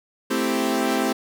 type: chord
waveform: sawtooth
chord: A minor seventh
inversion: none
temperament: equal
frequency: 220 / 261.6 / 329.6 / 392 Hz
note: A3 / C4 / E4 / G4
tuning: 0 / 0 / 0 / 0 cents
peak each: -23 / -20 / -24 / -23 dBFS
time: 0.3-1.13 s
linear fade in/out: 10 ms
effects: none